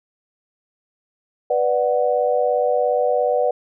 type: chord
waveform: sine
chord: B minor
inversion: none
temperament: equal with one note detuned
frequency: 493.9 / 591.1 / 740 Hz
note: B4 / D5 / F#5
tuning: 0 / +11 / 0 cents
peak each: -19 / -20 / -22 dBFS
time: 1.5-3.51 s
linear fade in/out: 5 ms
effects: none